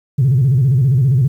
sine tone with vibrato, 130.81 Hz, C3, in tune, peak -8 dBFS, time 0.18-1.28 s, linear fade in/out 10 ms, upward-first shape square, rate 15 Hz, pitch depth 140 cents each way, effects tanh soft clip ceiling -6 dBFS + 8-bit

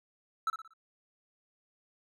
triangle tone with echo, 1319 Hz, E6, 1 cent sharp, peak -25 dBFS, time 0.47-0.5 s, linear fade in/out 2 ms, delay 59 ms, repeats 4, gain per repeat -8 dB, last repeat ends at 0.736 s, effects none

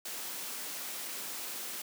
white high-pass noise, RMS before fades -40 dBFS, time 0.05-1.82 s, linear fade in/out 5 ms, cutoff 190 Hz, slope 24 dB/octave, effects none

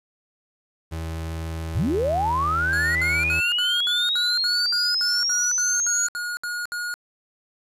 35% pulse tone, 81.2 Hz, E2, 26 cents flat, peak -26 dBFS, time 0.91-3.41 s, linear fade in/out 20 ms
sine linear sweep, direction up, 68.5 to 6840 Hz, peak -20 dBFS, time 1.75-6.07 s, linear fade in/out 5 ms
square tone bursts, 1439 Hz, F#6, 49 cents flat, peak -27 dBFS, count 15, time 2.73-6.94 s, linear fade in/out 0 ms, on 220 ms, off 65 ms
effects resampled to 32000 Hz + 9-bit

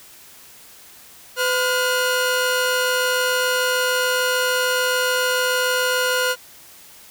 sawtooth tone pair together, 506 / 1431.2 Hz, B4 / F6, +42 / +42 cents, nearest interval octave + tritone, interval 1800 cents, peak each -17 dBFS, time 1.36-6.36 s, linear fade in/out 50 ms, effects white hiss -45 dBFS RMS until 7.1 s

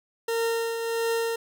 40% pulse tone with tremolo, 459.1 Hz, A#4, 26 cents flat, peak -22 dBFS, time 0.28-1.36 s, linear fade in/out 5 ms, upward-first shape triangle, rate 1.5 Hz, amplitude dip 50%, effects none

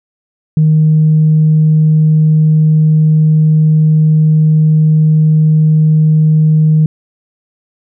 sine tone, 155.56 Hz, D#3, in tune, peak -4 dBFS, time 0.57-6.86 s, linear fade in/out 2 ms, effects tanh soft clip ceiling -1 dBFS

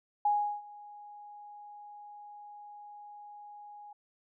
sine tone with ADSR envelope, 828 Hz, G#5, 5 cents flat, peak -23 dBFS, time 0.25-3.93 s, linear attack 5 ms, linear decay 360 ms, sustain -23 dB, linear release 5 ms, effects none

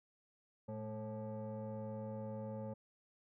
sine tone with frequency modulation, 214.6 Hz, A3, 43 cents flat, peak -40 dBFS, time 0.68-2.74 s, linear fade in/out 10 ms, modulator 327 Hz, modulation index 1.4, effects tanh soft clip ceiling -37 dBFS

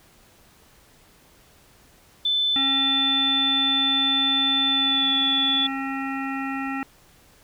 sine tone with pitch glide, 3520 to 3456 Hz, A7 to A7, 0 to -32 cents, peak -19 dBFS, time 2.25-5.67 s, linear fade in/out 5 ms, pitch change -32 cents, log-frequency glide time 4.69-5.13 s
harmonic tone, 270 Hz, C#4, 45 cents flat, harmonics 1 / 3 / 5 / 7 / 9 / 10, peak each -28 / -33 / -34 / -34 / -39 / -40 dBFS, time 2.56-6.83 s, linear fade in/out 0 ms
effects pink hiss -55 dBFS RMS until 7.43 s

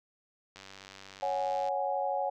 click train, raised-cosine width 0.2 ms, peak -30 dBFS, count 110, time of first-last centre 0.56-1.685 s, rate 96.9 Hz
sine chord, C# suspended fourth, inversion none, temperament just, 554.4 / 739.2 / 831.5 Hz, C#5 / F#5 / G#5, 0 / -2 / +2 cents, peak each -33 dBFS, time 1.22-2.3 s, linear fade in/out 10 ms
effects none

